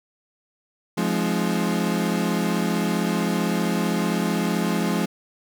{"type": "chord", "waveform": "35% pulse", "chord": "F minor seventh", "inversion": "none", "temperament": "equal with one note detuned", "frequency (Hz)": [174.61, 210.2, 261.6, 311.1], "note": ["F3", "Ab3", "C4", "Eb4"], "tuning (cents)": [0, 21, 0, 0], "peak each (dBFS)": [-23, -23, -28, -29], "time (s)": [0.97, 5.06], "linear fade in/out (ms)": 10, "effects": []}